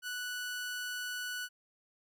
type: tone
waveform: sawtooth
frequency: 1480 Hz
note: F#6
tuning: in tune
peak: -33 dBFS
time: 0.02-1.49 s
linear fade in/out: 50 ms
effects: none